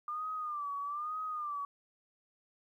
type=tone with vibrato; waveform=sine; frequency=1194 Hz; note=D6; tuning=28 cents sharp; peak=-35 dBFS; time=0.08-1.65 s; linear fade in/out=2 ms; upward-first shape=sine; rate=1.1 Hz; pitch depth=95 cents each way; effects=12-bit